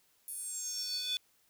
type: tone with high-pass filter sweep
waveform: square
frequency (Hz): 496.4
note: B4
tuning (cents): +9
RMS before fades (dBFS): -38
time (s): 0.28-1.17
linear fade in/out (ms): 0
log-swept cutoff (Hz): 11000 to 3300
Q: 7.7
effects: white hiss -70 dBFS RMS until 1.49 s